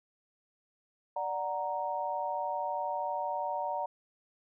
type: chord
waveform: sine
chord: D augmented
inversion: none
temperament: equal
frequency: 587.3 / 740 / 932.3 Hz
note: D5 / F#5 / A#5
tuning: 0 / 0 / 0 cents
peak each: -37 / -36 / -34 dBFS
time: 1.16-3.86 s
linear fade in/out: 5 ms
effects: none